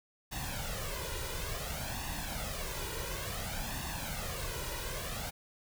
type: noise with flanger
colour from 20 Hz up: pink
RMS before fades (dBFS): -38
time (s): 0.31-5.31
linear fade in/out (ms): 20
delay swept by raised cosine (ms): 1.1 to 2.08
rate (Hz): 0.57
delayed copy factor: +0.7
effects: none